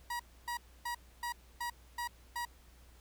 30% pulse tone bursts, 958 Hz, A#5, 47 cents sharp, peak -33 dBFS, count 7, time 0.1-2.452 s, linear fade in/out 5 ms, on 96 ms, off 280 ms, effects added 60 Hz sine -58 dBFS peak until 3 s + pink hiss -64 dBFS RMS until 3 s

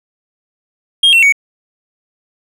triangle tone with pitch steps, 3235 / 2710 / 2240 Hz, G#7 / E7 / C#7, -46 / +47 / +18 cents, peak -4 dBFS, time 1.03-1.324 s, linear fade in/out 5 ms, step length 98 ms, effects none

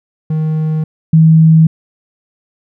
triangle / sine tone pair in turn, 156.5 / 160.34 Hz, D#3 / E3, +10 / -48 cents, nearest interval unison, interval 42 cents, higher second, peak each -10 / -3 dBFS, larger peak second, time 0.3-0.84 / 1.13-1.67 s, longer neither, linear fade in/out 5 ms, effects none

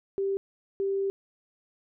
sine tone bursts at uneven times, 392 Hz, G4, in tune, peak -25 dBFS, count 2, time 0.18-0.37 / 0.8-1.1 s, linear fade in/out 0 ms, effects none

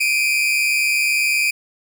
40% pulse tone pair together, 2349 / 2489 Hz, D7 / D#7, 0 / 0 cents, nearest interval minor second, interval 100 cents, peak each -18 / -18 dBFS, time 0-1.51 s, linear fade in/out 10 ms, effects none

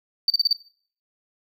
triangle tone bursts, 4599 Hz, D8, 37 cents flat, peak -12 dBFS, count 5, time 0.28-0.529 s, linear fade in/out 2 ms, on 21 ms, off 36 ms, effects noise-tail reverb RT60 0.5 s tail -21 dB re dry + tanh soft clip ceiling -12 dBFS

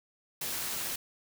white noise with amplitude modulation, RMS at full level -33 dBFS, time 0.41-0.96 s, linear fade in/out 5 ms, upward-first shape sine, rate 243 Hz, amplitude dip 45%, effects none

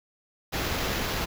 pink noise with sample-and-hold, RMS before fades -29 dBFS, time 0.52-1.26 s, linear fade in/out 20 ms, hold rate 8820 Hz, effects none

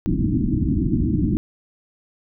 white low-pass noise, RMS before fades -20 dBFS, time 0.06-1.37 s, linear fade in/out 0 ms, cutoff 330 Hz, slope 96 dB/octave, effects none

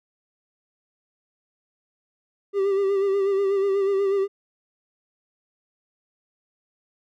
triangle tone with vibrato, 393.9 Hz, G4, 8 cents sharp, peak -17 dBFS, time 2.53-4.28 s, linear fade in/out 50 ms, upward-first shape sine, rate 8.2 Hz, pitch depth 41 cents each way, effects none

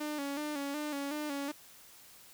sawtooth tone with vibrato, 290.1 Hz, D4, 21 cents flat, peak -31 dBFS, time 0-1.52 s, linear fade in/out 10 ms, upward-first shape square, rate 2.7 Hz, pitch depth 58 cents each way, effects white hiss -56 dBFS RMS until 2.33 s

